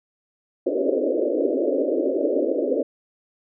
white band-pass noise, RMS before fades -22 dBFS, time 0.66-2.83 s, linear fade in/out 5 ms, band 260 to 600 Hz, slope 96 dB/octave, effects none

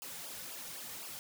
white noise with flanger, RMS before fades -45 dBFS, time 0.02-1.19 s, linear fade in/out 0 ms, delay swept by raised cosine 0.49 to 3.09 ms, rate 3.9 Hz, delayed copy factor -0.9, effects none

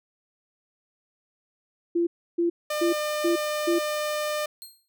sine tone bursts, 342.1 Hz, F4, 36 cents flat, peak -20 dBFS, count 5, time 1.95-3.79 s, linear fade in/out 10 ms, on 120 ms, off 310 ms
sawtooth tone, 602 Hz, D5, 43 cents sharp, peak -22 dBFS, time 2.7-4.46 s, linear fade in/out 5 ms
15% pulse tone with exponential decay, 4212 Hz, C8, 11 cents sharp, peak -30 dBFS, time 4.62-4.88 s, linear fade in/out 0 ms, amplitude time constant 55 ms
effects none

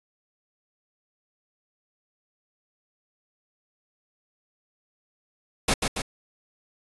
pink noise with echo, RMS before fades -21 dBFS, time 5.68-5.74 s, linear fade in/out 5 ms, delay 140 ms, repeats 2, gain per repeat -4 dB, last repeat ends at 6.02 s, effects resampled to 24000 Hz

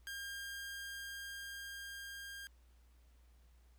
sawtooth tone with level ramp, 1607 Hz, G6, 43 cents sharp, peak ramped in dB -39 to -43 dBFS, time 0.07-2.47 s, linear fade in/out 0 ms, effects added 60 Hz sine -62 dBFS peak until 3.78 s + pink hiss -75 dBFS RMS until 3.78 s

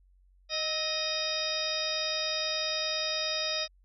harmonic tone with a mistuned harmonic, 622.3 Hz, D#5, in tune, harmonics 1 / 2 / 3 / 4 / 5 / 6 / 8 / 9, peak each -36 / -42 / -41 / -38 / -44 / -34 / -34 / -39 dBFS, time 0.49-3.68 s, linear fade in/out 50 ms, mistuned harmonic 2, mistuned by +66 cents, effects added 46 Hz sine -59 dBFS peak until 3.84 s

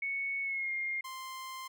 sine tone with pitch glide, 2215 to 2124 Hz, C#7 to C7, -2 to +25 cents, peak -32 dBFS, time 0.02-1.01 s, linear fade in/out 5 ms, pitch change -73 cents, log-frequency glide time 0.42-0.72 s
sawtooth tone, 1046.5 Hz, C6, in tune, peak -37 dBFS, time 1.04-1.68 s, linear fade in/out 10 ms
effects none

